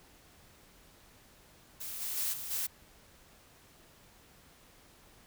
blue noise with level steps, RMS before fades -41 / -37 / -33 / -41 / -34 dBFS, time 1.8-2.67 s, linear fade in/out 10 ms, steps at 2 / 2.16 / 2.32 / 2.5 s, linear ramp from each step 20 ms, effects pink hiss -60 dBFS RMS until 5.26 s

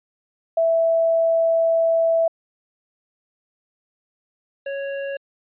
sine / square tone pair in turn, 659.3 / 554.4 Hz, E5 / C#5, 0 / 0 cents, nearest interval minor third, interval 300 cents, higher first, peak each -15 / -26 dBFS, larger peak first, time 0.57-2.28 / 4.66-5.17 s, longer first, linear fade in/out 5 ms, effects resampled to 8000 Hz

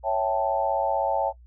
sine chord, A dominant seventh, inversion first, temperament equal, 554.4 / 659.3 / 784 / 880 Hz, C#5 / E5 / G5 / A5, 0 / 0 / 0 / 0 cents, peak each -27 dBFS, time 0.03-1.33 s, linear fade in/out 50 ms, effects noise-tail reverb RT60 0.1 s tail -20 dB re dry + added 60 Hz sine -47 dBFS peak until 1.46 s

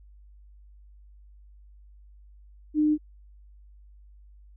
sine tone, 303.2 Hz, D#4, 45 cents flat, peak -19 dBFS, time 2.74-2.98 s, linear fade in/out 50 ms, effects added 50 Hz sine -49 dBFS peak until 4.56 s

